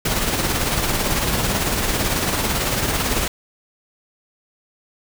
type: noise with tremolo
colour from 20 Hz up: pink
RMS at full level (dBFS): -19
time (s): 0.05-3.28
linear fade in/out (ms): 5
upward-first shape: sine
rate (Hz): 18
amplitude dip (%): 40
effects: none

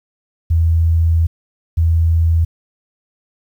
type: tone pair in turn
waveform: sine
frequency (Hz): 82.41 / 82.41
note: E2 / E2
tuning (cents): 0 / 0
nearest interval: unison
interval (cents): 0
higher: neither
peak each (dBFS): -10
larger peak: neither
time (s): 0.5-1.27 / 1.77-2.45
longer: first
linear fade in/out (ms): 10
effects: 8-bit

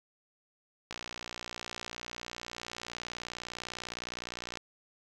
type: click train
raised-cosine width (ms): 0.2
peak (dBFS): -21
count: 220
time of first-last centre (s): 0.91-4.572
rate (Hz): 59.8
effects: none

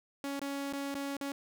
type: tone with dropouts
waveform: sawtooth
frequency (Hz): 279.1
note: C#4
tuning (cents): +12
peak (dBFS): -31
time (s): 0.24-1.32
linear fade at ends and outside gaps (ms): 1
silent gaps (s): 0.394-0.416 / 0.726-0.733 / 0.944-0.951 / 1.168-1.211
effects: none

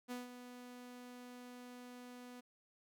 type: tone with ADSR envelope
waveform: sawtooth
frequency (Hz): 246.9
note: B3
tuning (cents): 0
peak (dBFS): -37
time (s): 0.08-2.41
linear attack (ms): 34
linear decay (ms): 160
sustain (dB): -10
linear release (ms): 13
effects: none

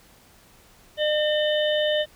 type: harmonic tone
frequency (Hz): 605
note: D#5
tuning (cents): -49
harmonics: 1 / 3 / 5 / 6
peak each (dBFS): -21 / -30 / -28 / -32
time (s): 0.97-2.06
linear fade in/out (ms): 50
effects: pink hiss -54 dBFS RMS until 2.15 s

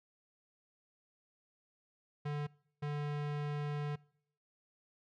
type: tone bursts at uneven times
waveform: square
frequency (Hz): 146.83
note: D3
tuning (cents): 0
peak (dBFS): -36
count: 2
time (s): 2.25-2.47 / 2.82-3.96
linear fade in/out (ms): 10
effects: noise-tail reverb RT60 0.7 s tail -25 dB re dry + low-pass 3000 Hz 12 dB/octave

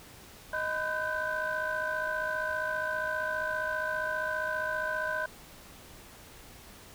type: tone cluster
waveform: sine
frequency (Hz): 623 / 1006 / 1506 / 1561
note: D#5 / B5 / F#6 / G6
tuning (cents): +2 / +32 / +30 / -8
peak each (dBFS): -34 / -36 / -33 / -34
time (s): 0.53-5.26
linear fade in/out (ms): 5
effects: tanh soft clip ceiling -23 dBFS + pink hiss -51 dBFS RMS until 6.94 s

